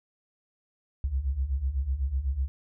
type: beating tone pair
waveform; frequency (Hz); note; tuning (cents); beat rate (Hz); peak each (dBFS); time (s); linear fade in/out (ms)
sine; 62.2 / 70.2; B1 / C#2; +13 / +22; 8; -31 / -27; 1.04-2.48; 0
effects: none